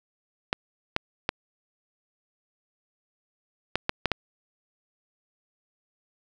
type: clicks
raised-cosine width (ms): 0.3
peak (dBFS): -7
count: 7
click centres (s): 0.529 / 0.964 / 1.291 / 3.756 / 3.894 / 4.057 / 4.117
effects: none